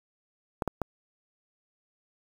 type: clicks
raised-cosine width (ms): 1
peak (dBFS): -14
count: 3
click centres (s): 0.622 / 0.677 / 0.817
effects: 7-bit